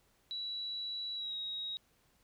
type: tone with pitch glide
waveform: sine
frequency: 3925 to 3796 Hz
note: B7 to A#7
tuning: -11 to +31 cents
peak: -37 dBFS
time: 0.31-1.77 s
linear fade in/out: 0 ms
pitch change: -58 cents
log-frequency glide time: 1.14-1.37 s
effects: pink hiss -71 dBFS RMS until 2.23 s